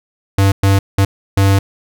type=tone bursts at uneven times; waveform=square; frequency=98 Hz; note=G2; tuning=in tune; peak=-9 dBFS; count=4; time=0.38-0.52 / 0.63-0.79 / 0.98-1.05 / 1.37-1.59 s; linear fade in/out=5 ms; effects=none